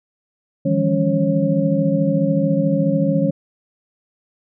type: tone cluster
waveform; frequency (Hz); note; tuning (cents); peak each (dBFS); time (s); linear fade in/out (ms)
sine; 156.7 / 170.6 / 201.3 / 278.3 / 545; D#3 / F3 / G3 / C#4 / C#5; +13 / -40 / +46 / +7 / -29; -21; 0.65-3.31; 10
effects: none